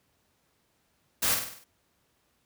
white noise with echo, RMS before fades -26 dBFS, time 1.22-1.35 s, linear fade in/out 10 ms, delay 49 ms, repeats 6, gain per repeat -5 dB, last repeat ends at 1.644 s, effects pink hiss -71 dBFS RMS until 2.45 s + high-pass 60 Hz 12 dB/octave

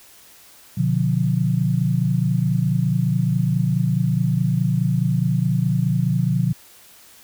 sine chord, B diminished, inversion none, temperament just, 123.47 / 148.16 / 177.8 Hz, B2 / D3 / F3, 0 / +16 / +31 cents, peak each -21 dBFS, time 0.77-6.53 s, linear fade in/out 10 ms, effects white hiss -48 dBFS RMS until 7.23 s

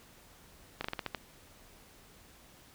slowing click train, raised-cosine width 0.3 ms, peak -18 dBFS, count 7, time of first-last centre 0.81-1.148 s, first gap 34 ms, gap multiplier 1.2, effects pink hiss -58 dBFS RMS until 2.74 s

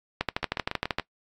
two click trains, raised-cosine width 0.3 ms, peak -9 / -13 dBFS, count 11 / 5, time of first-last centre 0.21-0.985 / 0.43-0.997 s, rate 12.9 / 7.05 Hz, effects noise-tail reverb RT60 0.1 s tail -20 dB re dry + AAC 64 kbps

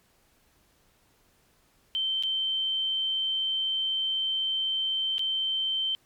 sine tone with dropouts, 3108 Hz, G7, 16 cents flat, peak -25 dBFS, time 1.95-5.95 s, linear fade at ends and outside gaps 0 ms, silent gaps 2.226-2.235 / 5.182-5.193 s, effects pink hiss -65 dBFS RMS until 6.05 s + MP3 96 kbps

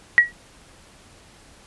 sine tone with exponential decay, 1918 Hz, A#6, 49 cents sharp, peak -5 dBFS, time 0.18-0.32 s, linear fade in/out 0 ms, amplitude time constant 29 ms, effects pink hiss -50 dBFS RMS until 1.66 s + resampled to 24000 Hz

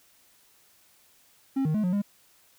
triangle tone with pitch steps, 269.4 / 155.3 / 213.4 / 180.2 / 202.9 Hz, C#4 / D#3 / G#3 / F#3 / G#3, -49 / -3 / +47 / -45 / -40 cents, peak -21 dBFS, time 1.56-2.02 s, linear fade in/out 10 ms, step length 92 ms, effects white hiss -61 dBFS RMS until 2.58 s

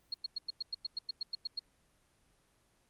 sine tone bursts, 4296 Hz, C8, 45 cents sharp, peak -33 dBFS, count 13, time 0.12-1.593 s, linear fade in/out 5 ms, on 21 ms, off 100 ms, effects pink hiss -71 dBFS RMS until 2.89 s + Opus 24 kbps

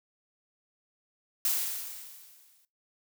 blue noise with exponential decay, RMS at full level -26 dBFS, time 1.45-2.65 s, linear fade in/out 1 ms, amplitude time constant 260 ms, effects noise-tail reverb RT60 0.2 s tail -18 dB re dry

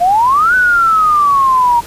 sine exponential two-way sweep, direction up then down, 680 to 1514 to 934 Hz, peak -7 dBFS, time 0-1.81 s, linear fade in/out 20 ms, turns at 0.55 s, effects pink hiss -32 dBFS RMS until 1.86 s + resampled to 32000 Hz

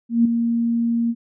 sine tone with ADSR envelope, 233.1 Hz, A#3, in tune, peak -10 dBFS, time 0.09-1.15 s, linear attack 160 ms, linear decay 6 ms, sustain -7 dB, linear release 51 ms, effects none

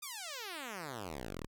5% pulse exponential sweep, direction down, 1244.5 to 32.7 Hz, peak -30 dBFS, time 0.02-1.47 s, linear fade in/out 10 ms, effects none

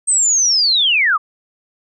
sine linear sweep, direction down, 8390 to 1108.7 Hz, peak -11 dBFS, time 0.07-1.18 s, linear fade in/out 20 ms, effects none

